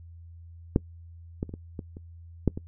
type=clicks; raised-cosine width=3 ms; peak=-7 / -16 / -28 / -24 / -21 / -29 / -8 / -21 dBFS; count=8; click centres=0.761 / 1.429 / 1.493 / 1.539 / 1.792 / 1.969 / 2.477 / 2.575 s; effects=noise-tail reverb RT60 0.1 s tail -22 dB re dry + added 84 Hz sine -44 dBFS peak until 2.67 s